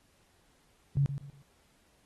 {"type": "tone with echo", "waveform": "sine", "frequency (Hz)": 139.9, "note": "C#3", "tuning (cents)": 16, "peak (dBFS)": -23, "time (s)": [0.97, 1.06], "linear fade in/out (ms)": 0, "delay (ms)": 120, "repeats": 3, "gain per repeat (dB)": -10, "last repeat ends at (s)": 1.42, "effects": ["pink hiss -68 dBFS RMS until 2.05 s", "AAC 32 kbps"]}